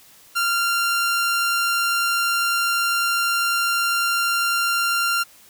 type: tone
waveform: sawtooth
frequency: 1386 Hz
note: F6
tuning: 14 cents flat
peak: -15 dBFS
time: 0.35-5.24 s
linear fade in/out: 20 ms
effects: white hiss -50 dBFS RMS until 5.49 s